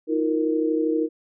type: chord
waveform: sine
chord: Eb suspended second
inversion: none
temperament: equal with one note detuned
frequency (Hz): 316.6 / 349.2 / 466.2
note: Eb4 / F4 / Bb4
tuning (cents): +30 / 0 / 0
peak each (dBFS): -22 / -28 / -24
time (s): 0.07-1.09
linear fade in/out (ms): 50
effects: none